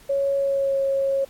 sine tone with pitch glide, 554.4 to 545.8 Hz, C#5 to C#5, 0 to -27 cents, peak -19 dBFS, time 0.09-1.25 s, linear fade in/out 10 ms, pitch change -27 cents, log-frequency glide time 0.37-0.77 s, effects pink hiss -51 dBFS RMS until 1.29 s + AAC 64 kbps

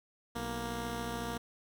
10% pulse tone pair together, 62.01 / 234.1 Hz, B1 / A#3, +8 / +8 cents, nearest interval octave + major seventh, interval 2300 cents, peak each -32 / -29 dBFS, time 0.35-1.38 s, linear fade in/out 10 ms, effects none

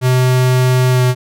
square tone with pitch glide, 127.4 to 125.94 Hz, C3 to B2, -46 to +34 cents, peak -10 dBFS, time 0.01-1.15 s, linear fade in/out 50 ms, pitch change -20 cents, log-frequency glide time 0.9-1.03 s, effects none

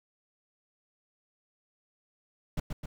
brown noise with echo, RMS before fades -30 dBFS, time 2.57-2.6 s, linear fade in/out 5 ms, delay 130 ms, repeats 2, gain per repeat -4 dB, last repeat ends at 2.86 s, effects none

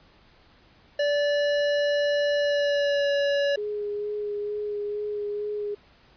square tone with pitch glide, 580 to 567.7 Hz, D5 to C#5, -22 to +41 cents, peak -22 dBFS, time 0.99-3.56 s, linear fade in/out 5 ms, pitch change -37 cents, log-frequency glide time 2.37-3.11 s
sine tone with vibrato, 415.3 Hz, G#4, in tune, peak -27 dBFS, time 3.57-5.75 s, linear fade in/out 10 ms, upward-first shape sine, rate 2.2 Hz, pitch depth 14 cents each way
effects pink hiss -57 dBFS RMS until 6.16 s + resampled to 11025 Hz

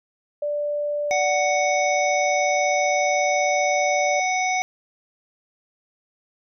sine tone, 587.3 Hz, D5, in tune, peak -22 dBFS, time 0.42-4.2 s, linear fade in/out 5 ms
harmonic tone, 742 Hz, F#5, 5 cents sharp, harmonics 1 / 3 / 5 / 7 / 8, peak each -22 / -24 / -38 / -38 / -31 dBFS, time 1.11-4.62 s, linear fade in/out 0 ms
effects none

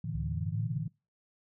sine chord, A suspended fourth, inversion none, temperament equal with one note detuned, 111.41 / 146.83 / 164.81 Hz, A2 / D3 / E3, +22 / 0 / 0 cents, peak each -37 dBFS, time 0.04-0.88 s, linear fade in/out 5 ms
sine exponential sweep, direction up, 64.5 to 141.7 Hz, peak -35 dBFS, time 0.14-0.81 s, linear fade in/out 10 ms
effects noise-tail reverb RT60 0.3 s tail -26 dB re dry

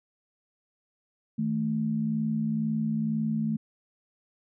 sine tone pair together, 157.94 / 220 Hz, D#3 / A3, +26 / 0 cents, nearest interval tritone, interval 574 cents, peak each -31 / -26 dBFS, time 1.38-3.57 s, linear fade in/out 10 ms, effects none

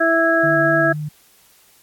harmonic tone, 329.6 Hz, E4, in tune, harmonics 1 / 2 / 4 / 5, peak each -20 / -17 / -23 / -17 dBFS, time 0-0.93 s, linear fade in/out 10 ms
sine tone with vibrato, 149.4 Hz, D3, 30 cents sharp, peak -23 dBFS, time 0.43-1.09 s, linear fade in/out 10 ms, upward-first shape square, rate 3.9 Hz, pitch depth 21 cents each way
effects white hiss -53 dBFS RMS until 1.82 s + AAC 64 kbps

